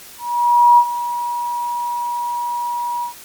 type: tone with ADSR envelope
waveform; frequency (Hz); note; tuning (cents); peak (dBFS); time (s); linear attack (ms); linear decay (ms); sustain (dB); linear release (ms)
sine; 960; B5; -49; -5; 0.18-3.14; 600; 62; -14; 110
effects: white hiss -39 dBFS RMS until 3.24 s + MP3 96 kbps